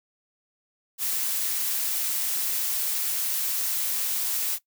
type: noise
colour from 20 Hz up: blue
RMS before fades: -27 dBFS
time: 0.98-4.59 s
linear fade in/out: 50 ms
effects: noise-tail reverb RT60 0.1 s tail -18 dB re dry